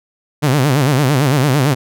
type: tone with vibrato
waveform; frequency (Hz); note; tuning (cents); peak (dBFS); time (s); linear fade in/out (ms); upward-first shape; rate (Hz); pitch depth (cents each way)
sawtooth; 138.1; C#3; -6; -7; 0.42-1.75; 20; sine; 8.9; 170
effects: none